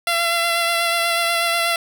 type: tone with vibrato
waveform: 10% pulse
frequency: 680 Hz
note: F5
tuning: 46 cents flat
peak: -9 dBFS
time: 0.07-1.76 s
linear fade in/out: 2 ms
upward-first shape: sine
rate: 8.2 Hz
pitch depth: 18 cents each way
effects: none